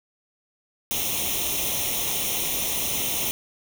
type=noise with comb filter; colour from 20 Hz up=white; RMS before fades=-26 dBFS; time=0.91-3.31 s; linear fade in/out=0 ms; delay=0.32 ms; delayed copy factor=+0.8; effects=none